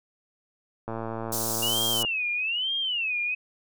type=click train; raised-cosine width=1 ms; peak=-19 dBFS; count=133; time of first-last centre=0.88-2.048 s; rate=113 Hz
type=high-pass noise; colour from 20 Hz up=pink; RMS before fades=-30 dBFS; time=1.32-2.03 s; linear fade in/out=5 ms; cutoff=5400 Hz; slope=24 dB/octave
type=tone with vibrato; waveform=sine; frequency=2787 Hz; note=F7; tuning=4 cents flat; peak=-25 dBFS; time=1.62-3.35 s; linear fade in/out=10 ms; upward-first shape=sine; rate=1.1 Hz; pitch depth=250 cents each way
effects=none